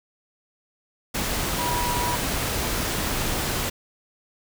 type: tone in noise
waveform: sine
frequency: 970 Hz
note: B5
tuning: 31 cents flat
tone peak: -26 dBFS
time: 1.58-2.16 s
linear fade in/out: 10 ms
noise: pink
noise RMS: -26 dBFS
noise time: 1.14-3.7 s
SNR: -3 dB
effects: none